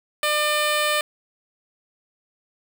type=tone; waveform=10% pulse; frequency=600 Hz; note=D5; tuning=37 cents sharp; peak=-11 dBFS; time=0.23-1.01 s; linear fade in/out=2 ms; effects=8-bit